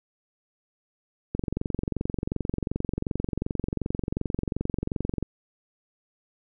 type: click train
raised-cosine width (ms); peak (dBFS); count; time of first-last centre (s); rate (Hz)
3; -14; 89; 1.35-5.227; 22.7
effects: none